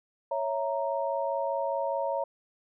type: chord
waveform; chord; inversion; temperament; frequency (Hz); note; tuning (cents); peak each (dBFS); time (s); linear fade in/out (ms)
sine; A# diminished; first; equal; 554.4 / 659.3 / 932.3; C#5 / E5 / A#5; 0 / 0 / 0; -30 / -33 / -32; 0.31-2.24; 5
effects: none